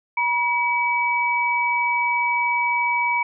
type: tone pair together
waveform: sine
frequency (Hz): 959.9 / 2283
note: B5 / D7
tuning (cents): -50 / -50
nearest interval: octave + minor third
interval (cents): 1500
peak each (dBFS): -21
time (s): 0.17-3.23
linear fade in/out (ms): 5
effects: none